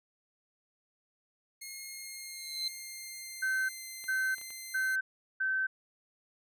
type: tone with pitch glide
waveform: 10% pulse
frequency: 2149 to 2076 Hz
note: C7 to C7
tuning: +46 to -14 cents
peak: -33 dBFS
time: 1.61-4.96 s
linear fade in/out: 10 ms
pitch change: -60 cents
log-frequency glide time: 1.78-3.87 s
type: tone with exponential growth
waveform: sine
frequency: 4094 Hz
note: C8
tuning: 38 cents flat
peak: -29 dBFS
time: 2.12-2.68 s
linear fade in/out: 2 ms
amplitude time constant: 120 ms
type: tone bursts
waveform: sine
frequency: 1541 Hz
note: G6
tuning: 30 cents flat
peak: -28 dBFS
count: 4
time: 3.42-5.67 s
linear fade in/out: 10 ms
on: 270 ms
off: 390 ms
type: clicks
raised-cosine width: 0.3 ms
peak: -37 dBFS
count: 4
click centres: 4.041 / 4.383 / 4.414 / 4.505 s
effects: none